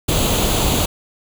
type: noise with comb filter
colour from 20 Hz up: pink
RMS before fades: -17 dBFS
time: 0.08-0.86 s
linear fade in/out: 10 ms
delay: 0.28 ms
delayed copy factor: +0.6
effects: none